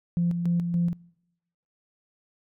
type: tone with tremolo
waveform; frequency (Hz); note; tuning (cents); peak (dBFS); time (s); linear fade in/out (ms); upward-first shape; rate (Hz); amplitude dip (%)
sine; 172.3; F3; -23; -20; 0.17-0.93; 0; square; 3.5; 50
effects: noise-tail reverb RT60 0.9 s tail -26 dB re dry + tanh soft clip ceiling -16 dBFS

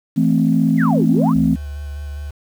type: chord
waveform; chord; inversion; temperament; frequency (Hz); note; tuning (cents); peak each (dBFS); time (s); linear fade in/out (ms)
sine; A minor; second; equal with one note detuned; 165.29 / 220 / 261.6; E3 / A3 / C4; +5 / 0 / 0; -16; 0.16-1.56; 20
type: exponential two-way sweep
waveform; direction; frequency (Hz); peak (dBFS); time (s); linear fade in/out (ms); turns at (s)
sine; down then up; 2241 to 224.9 to 1384; -19; 0.77-1.34; 50; 1.09
type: tone with vibrato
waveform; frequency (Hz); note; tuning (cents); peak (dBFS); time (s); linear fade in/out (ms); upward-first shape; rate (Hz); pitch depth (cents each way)
sine; 72.4; D2; -24; -25; 1.35-2.31; 10; square; 4.9; 16
effects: tanh soft clip ceiling -3 dBFS + 7-bit

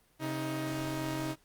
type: tone pair together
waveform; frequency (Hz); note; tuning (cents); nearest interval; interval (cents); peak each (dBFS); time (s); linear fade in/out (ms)
sawtooth; 134.5 / 314.2; C3 / D#4; +48 / +17; octave + minor third; 1469; -33 / -31; 0.19-1.36; 50
effects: pink hiss -67 dBFS RMS until 1.44 s + Opus 24 kbps

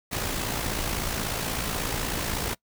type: noise with amplitude modulation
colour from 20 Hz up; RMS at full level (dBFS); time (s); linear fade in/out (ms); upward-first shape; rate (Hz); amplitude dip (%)
pink; -27; 0.11-2.55; 20; sine; 56.3; 50
effects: noise-tail reverb RT60 0.1 s tail -23 dB re dry

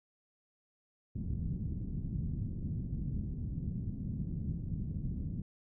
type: low-pass noise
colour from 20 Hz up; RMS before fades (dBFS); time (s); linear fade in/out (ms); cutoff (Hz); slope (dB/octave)
white; -37; 1.15-5.42; 5; 190; 24
effects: none

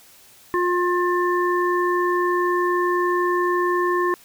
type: harmonic tone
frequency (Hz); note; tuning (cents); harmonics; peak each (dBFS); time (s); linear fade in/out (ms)
355.2; F4; +29; 1 / 3 / 5; -20 / -22 / -27; 0.54-4.14; 0
effects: white hiss -50 dBFS RMS until 4.24 s

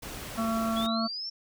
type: noise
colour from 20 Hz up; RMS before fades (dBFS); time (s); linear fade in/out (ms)
pink; -40; 0.02-0.87; 10
type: harmonic tone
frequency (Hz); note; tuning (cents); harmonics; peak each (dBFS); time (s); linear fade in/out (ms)
225.2; A3; +40; 1 / 3 / 5 / 6; -28 / -33 / -35 / -36; 0.37-1.08; 20
type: linear sweep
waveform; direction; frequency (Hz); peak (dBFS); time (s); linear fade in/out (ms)
sine; up; 3300 to 5500; -33; 0.76-1.3; 10
effects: none

